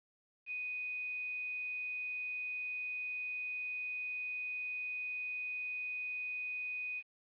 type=tone with quantisation; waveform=sine; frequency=2489 Hz; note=D#7; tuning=in tune; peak=-37 dBFS; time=0.46-7.03 s; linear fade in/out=50 ms; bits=10; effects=resampled to 11025 Hz